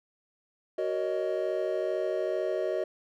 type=chord; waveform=triangle; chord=D# minor seventh; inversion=first; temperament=just; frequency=373.4 / 466.7 / 560 / 622.3 Hz; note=F#4 / A#4 / C#5 / D#5; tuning=+16 / +2 / +18 / 0 cents; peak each=-30 / -33 / -34 / -29 dBFS; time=0.78-2.84 s; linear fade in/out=5 ms; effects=none